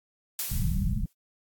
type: noise with exponential decay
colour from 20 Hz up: blue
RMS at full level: -28 dBFS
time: 0.39-1.13 s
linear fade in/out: 1 ms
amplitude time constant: 160 ms
type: low-pass noise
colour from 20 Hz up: pink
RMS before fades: -27 dBFS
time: 0.51-1.06 s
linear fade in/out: 5 ms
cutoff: 210 Hz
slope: 96 dB/octave
effects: AAC 64 kbps